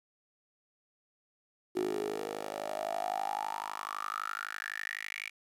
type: tone with high-pass filter sweep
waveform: 10% pulse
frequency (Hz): 51.91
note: G#1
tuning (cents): 0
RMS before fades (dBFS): -37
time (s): 1.75-5.3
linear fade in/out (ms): 20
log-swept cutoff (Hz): 360 to 2300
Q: 8.7
effects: resampled to 32000 Hz + 10-bit